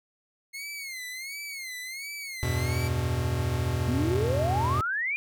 sawtooth tone with vibrato, 2144 Hz, C7, 42 cents sharp, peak -32 dBFS, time 0.53-2.89 s, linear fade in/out 20 ms, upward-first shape sine, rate 1.4 Hz, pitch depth 130 cents each way
square chord, E minor, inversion none, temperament equal with one note detuned, 82.41 / 96.82 / 123.47 Hz, E2 / G2 / B2, 0 / -21 / 0 cents, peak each -31 / -33 / -29 dBFS, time 2.43-4.81 s, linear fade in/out 0 ms
sine exponential sweep, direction up, 232 to 2448 Hz, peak -26 dBFS, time 3.88-5.16 s, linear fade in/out 0 ms
effects none

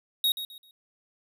square tone with echo, 3766 Hz, A#7, 17 cents sharp, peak -22 dBFS, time 0.24-0.32 s, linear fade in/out 2 ms, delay 130 ms, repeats 3, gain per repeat -11 dB, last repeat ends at 0.71 s, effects none

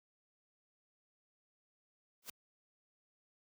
white noise with exponential growth, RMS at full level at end -39 dBFS, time 2.22-2.3 s, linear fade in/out 5 ms, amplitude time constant 16 ms, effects high-pass 80 Hz 12 dB/octave

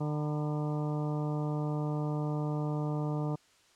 harmonic tone with a mistuned harmonic, 150 Hz, D3, 37 cents sharp, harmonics 1 / 2 / 3 / 4 / 5 / 6 / 7 / 8, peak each -31 / -37 / -41 / -43 / -45 / -47 / -48 / -49 dBFS, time 0-3.36 s, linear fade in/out 10 ms, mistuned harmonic 7, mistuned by -90 cents, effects white hiss -64 dBFS RMS until 3.75 s + low-pass 7000 Hz 12 dB/octave

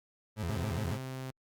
30% pulse tone with vibrato, 95 Hz, F#2, 46 cents sharp, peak -30 dBFS, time 0.36-0.99 s, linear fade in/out 50 ms, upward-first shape square, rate 7.2 Hz, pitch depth 210 cents each way
sawtooth tone, 130.81 Hz, C3, in tune, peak -34 dBFS, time 0.48-1.31 s, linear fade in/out 10 ms
effects Opus 48 kbps

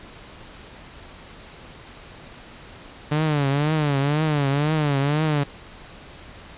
sawtooth tone with vibrato, 146.8 Hz, D3, in tune, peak -15 dBFS, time 3.11-5.44 s, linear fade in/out 10 ms, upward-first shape triangle, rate 2 Hz, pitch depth 140 cents each way, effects pink hiss -43 dBFS RMS until 6.57 s + resampled to 8000 Hz

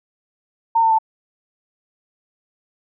sine tone with pitch steps, 913 / 898.9 / 885 Hz, A#5 / A5 / A5, -36 / +37 / +10 cents, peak -12 dBFS, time 0.75-0.987 s, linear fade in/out 10 ms, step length 79 ms, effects none

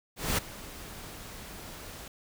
pink noise with ADSR envelope, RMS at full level -26 dBFS, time 0.16-2.08 s, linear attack 220 ms, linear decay 10 ms, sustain -18 dB, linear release 3 ms, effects none

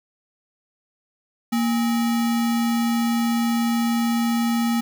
sine tone with sample-and-hold, 233.1 Hz, A#3, in tune, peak -18 dBFS, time 1.52-4.81 s, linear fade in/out 10 ms, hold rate 1050 Hz, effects none

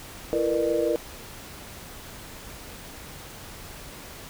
sine tone cluster, 336.4 / 459.9 / 485.8 / 601 Hz, E4 / A#4 / B4 / D5, +35 / -23 / -29 / +40 cents, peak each -27 dBFS, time 0.33-0.96 s, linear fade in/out 0 ms, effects pink hiss -42 dBFS RMS until 4.29 s

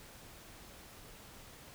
silence, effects pink hiss -54 dBFS RMS until 1.74 s

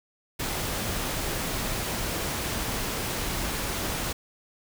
pink noise, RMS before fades -30 dBFS, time 0.39-4.13 s, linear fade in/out 10 ms, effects none

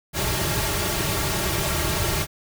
pink noise with comb filter, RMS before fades -24 dBFS, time 0.13-2.27 s, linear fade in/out 50 ms, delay 4 ms, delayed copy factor -0.85, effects none

